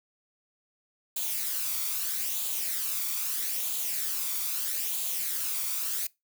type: noise with flanger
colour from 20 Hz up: blue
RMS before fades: -31 dBFS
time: 1.16-6.07 s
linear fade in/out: 5 ms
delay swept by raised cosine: 0.27 to 0.88 ms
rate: 0.78 Hz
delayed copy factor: +0.5
effects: noise-tail reverb RT60 0.2 s tail -22 dB re dry